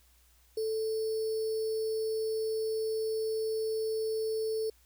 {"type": "tone with sample-and-hold", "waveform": "sine", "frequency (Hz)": 440, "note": "A4", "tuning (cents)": 0, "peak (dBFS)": -29, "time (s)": [0.57, 4.7], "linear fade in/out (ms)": 5, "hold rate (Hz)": 4900, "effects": ["added 60 Hz sine -63 dBFS peak until 4.85 s", "white hiss -66 dBFS RMS until 4.85 s"]}